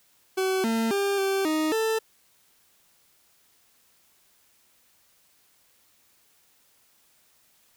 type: tone with pitch steps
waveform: 40% pulse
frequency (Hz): 378.4 / 226.2 / 398.6 / 389.1 / 311.7 / 443.6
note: F#4 / A3 / G4 / G4 / D#4 / A4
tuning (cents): +39 / +48 / +29 / -13 / +3 / +14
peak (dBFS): -22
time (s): 0.37-1.99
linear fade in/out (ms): 10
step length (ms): 270
effects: white hiss -63 dBFS RMS until 7.76 s